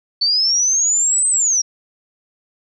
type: linear two-way sweep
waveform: sine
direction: up then down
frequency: 4446 to 8280 to 5550 Hz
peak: -13 dBFS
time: 0.21-1.62 s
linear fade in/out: 10 ms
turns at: 1.29 s
effects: none